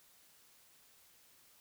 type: silence
effects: white hiss -65 dBFS RMS until 1.6 s